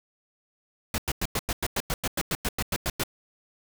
pink noise bursts, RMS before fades -27 dBFS, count 16, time 0.94-3.036 s, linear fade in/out 2 ms, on 41 ms, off 96 ms, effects none

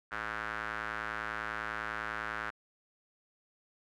square tone with band-pass filter, 55 Hz, A1, in tune, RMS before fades -38 dBFS, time 0.11-2.51 s, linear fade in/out 20 ms, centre 1500 Hz, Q 3.6, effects none

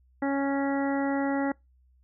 harmonic tone, 277.2 Hz, C#4, in tune, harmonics 1 / 2 / 3 / 4 / 5 / 6 / 7, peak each -26 / -32 / -33 / -44 / -39 / -42 / -39 dBFS, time 0.22-1.52 s, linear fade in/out 5 ms, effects noise-tail reverb RT60 0.2 s tail -24 dB re dry + added 63 Hz sine -59 dBFS peak until 2.03 s

